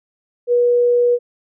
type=tone; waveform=sine; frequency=484.1 Hz; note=B4; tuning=35 cents flat; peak=-11 dBFS; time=0.47-1.19 s; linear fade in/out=50 ms; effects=none